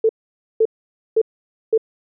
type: tone bursts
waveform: sine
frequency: 444.1 Hz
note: A4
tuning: 16 cents sharp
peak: -11 dBFS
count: 4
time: 0.04-1.778 s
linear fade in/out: 5 ms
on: 52 ms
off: 510 ms
effects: none